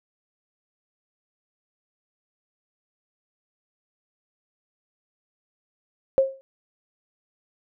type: tone with exponential decay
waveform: sine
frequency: 536 Hz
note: C5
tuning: 42 cents sharp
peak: -11 dBFS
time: 6.18-6.41 s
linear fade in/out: 0 ms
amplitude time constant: 48 ms
effects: none